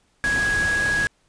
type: tone in noise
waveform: sine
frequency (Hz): 1661.2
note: G#6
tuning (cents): 0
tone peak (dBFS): -19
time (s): 0.24-1.07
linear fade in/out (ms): 0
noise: pink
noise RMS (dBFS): -29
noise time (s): 0.24-1.07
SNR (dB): +7
effects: pink hiss -64 dBFS RMS until 1.28 s + resampled to 22050 Hz